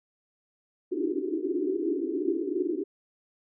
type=band-pass noise; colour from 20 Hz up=white; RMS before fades=-29 dBFS; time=0.91-2.84 s; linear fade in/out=10 ms; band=280 to 400 Hz; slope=96 dB/octave; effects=none